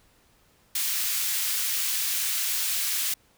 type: high-pass noise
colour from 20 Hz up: white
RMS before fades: -27 dBFS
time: 0.75-3.14 s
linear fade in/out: 5 ms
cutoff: 1900 Hz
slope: 12 dB/octave
effects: pink hiss -62 dBFS RMS until 3.37 s